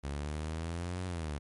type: exponential two-way sweep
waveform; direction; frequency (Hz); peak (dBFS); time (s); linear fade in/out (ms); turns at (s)
sawtooth; up then down; 69.3 to 92.5 to 69.7; -31; 0.03-1.39; 20; 1.06
effects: MP3 48 kbps